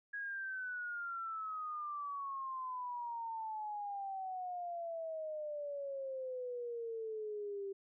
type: exponential sweep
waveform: sine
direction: down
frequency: 1661.2 to 389.8 Hz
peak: -39 dBFS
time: 0.13-7.73 s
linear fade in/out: 10 ms
effects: none